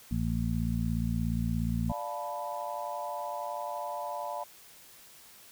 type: harmonic tone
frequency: 57 Hz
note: A#1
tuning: 38 cents flat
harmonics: 1 / 2 / 3 / 4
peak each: -33 / -33 / -33 / -33 dBFS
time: 0.11-1.92 s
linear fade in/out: 5 ms
type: chord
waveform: sine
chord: B half-diminished seventh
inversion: first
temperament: equal with one note detuned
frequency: 587.3 / 698.5 / 875.4 / 987.8 Hz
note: D5 / F5 / A5 / B5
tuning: 0 / 0 / -9 / 0 cents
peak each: -39 dBFS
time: 1.89-4.44 s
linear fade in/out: 10 ms
effects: white hiss -54 dBFS RMS until 5.51 s